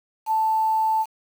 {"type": "tone with quantisation", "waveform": "sine", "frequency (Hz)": 880, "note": "A5", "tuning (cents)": 0, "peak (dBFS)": -18, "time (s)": [0.26, 1.06], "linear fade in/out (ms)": 50, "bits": 7, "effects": []}